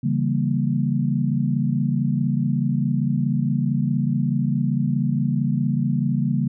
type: chord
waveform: sine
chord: C# diminished seventh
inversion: none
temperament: equal with one note detuned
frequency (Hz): 140.12 / 164.81 / 196 / 233.1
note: C#3 / E3 / G3 / Bb3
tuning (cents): +19 / 0 / 0 / 0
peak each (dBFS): -22 / -26 / -25 / -24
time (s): 0.03-6.48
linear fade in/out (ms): 10
effects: none